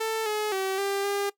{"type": "tone with pitch steps", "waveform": "sawtooth", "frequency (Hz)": [443.7, 424.6, 383.1, 396.7, 402.2], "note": ["A4", "G#4", "G4", "G4", "G4"], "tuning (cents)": [14, 38, -40, 21, 44], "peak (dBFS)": -22, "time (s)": [0, 1.3], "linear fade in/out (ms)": 10, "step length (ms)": 260, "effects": ["noise-tail reverb RT60 0.1 s tail -19 dB re dry"]}